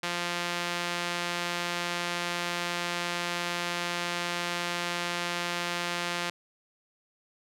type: tone with band-pass filter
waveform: sawtooth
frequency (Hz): 174.2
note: F3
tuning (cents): -4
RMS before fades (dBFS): -32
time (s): 0.03-6.3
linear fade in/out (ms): 5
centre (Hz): 2900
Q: 0.63
effects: none